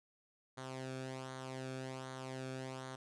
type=tone with flanger; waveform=sawtooth; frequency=130.81 Hz; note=C3; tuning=in tune; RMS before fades=-45 dBFS; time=0.57-2.96 s; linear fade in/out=10 ms; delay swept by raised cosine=0.38 to 1.02 ms; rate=1.3 Hz; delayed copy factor=-0.65; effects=resampled to 22050 Hz